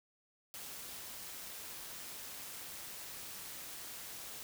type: noise with amplitude modulation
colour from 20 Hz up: white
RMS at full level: -45 dBFS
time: 0.54-4.43 s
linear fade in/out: 0 ms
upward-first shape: sine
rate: 206 Hz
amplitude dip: 45%
effects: none